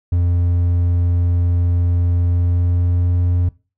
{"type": "tone with pitch glide", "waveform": "triangle", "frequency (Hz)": [87.31, 88.32], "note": ["F2", "F2"], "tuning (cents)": [0, 20], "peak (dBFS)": -11, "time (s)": [0.12, 3.49], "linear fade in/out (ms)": 5, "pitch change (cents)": 20, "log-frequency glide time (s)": [2.22, 3.22], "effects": ["noise-tail reverb RT60 0.3 s tail -20 dB re dry"]}